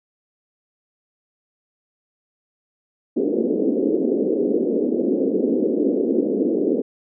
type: band-pass noise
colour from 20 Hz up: white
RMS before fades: -20 dBFS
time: 3.16-6.82 s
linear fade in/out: 10 ms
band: 220 to 470 Hz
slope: 48 dB/octave
effects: none